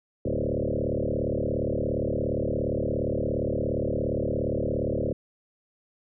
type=tone with frequency modulation; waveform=sine; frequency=311.1 Hz; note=D#4; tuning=in tune; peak=-24 dBFS; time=0.25-5.13 s; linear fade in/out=5 ms; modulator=37.2 Hz; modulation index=7; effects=none